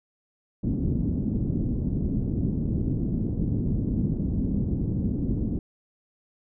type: low-pass noise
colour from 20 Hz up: white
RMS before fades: -26 dBFS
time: 0.63-5.59 s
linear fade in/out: 5 ms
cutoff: 260 Hz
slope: 24 dB/octave
effects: none